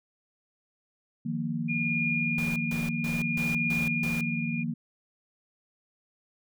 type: chord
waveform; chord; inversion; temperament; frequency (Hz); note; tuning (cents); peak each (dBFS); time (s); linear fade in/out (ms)
sine; Eb suspended second; none; just; 155.56 / 175.01 / 233.3; Eb3 / F3 / Bb3; 0 / +4 / +2; -33 / -34 / -31; 1.25-4.74; 10
type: tone with tremolo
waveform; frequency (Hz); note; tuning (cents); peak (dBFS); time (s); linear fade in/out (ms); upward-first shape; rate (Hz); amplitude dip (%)
sine; 2424; D#7; -46; -26; 1.68-4.64; 20; triangle; 0.62; 65
type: noise bursts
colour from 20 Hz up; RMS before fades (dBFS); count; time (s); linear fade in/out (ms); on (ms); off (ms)
pink; -40; 6; 2.38-4.21; 2; 180; 150
effects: none